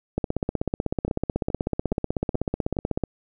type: two click trains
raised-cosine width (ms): 2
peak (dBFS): -15 / -10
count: 5 / 47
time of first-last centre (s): 1.08-2.768 / 0.18-3.037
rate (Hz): 2.37 / 16.1
effects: none